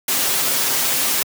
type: noise with comb filter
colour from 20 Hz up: white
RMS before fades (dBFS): -19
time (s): 0.08-1.23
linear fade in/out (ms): 5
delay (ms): 7.6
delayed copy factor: +0.6
effects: high-pass 150 Hz 12 dB/octave